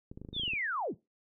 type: clicks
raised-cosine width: 3 ms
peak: -31 dBFS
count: 11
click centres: 0.115 / 0.175 / 0.216 / 0.249 / 0.288 / 0.33 / 0.365 / 0.397 / 0.435 / 0.479 / 0.535 s
type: linear sweep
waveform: sine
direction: down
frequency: 3703 to 77.1 Hz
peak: -31 dBFS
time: 0.33-0.95 s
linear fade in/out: 50 ms
effects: noise-tail reverb RT60 0.2 s tail -18 dB re dry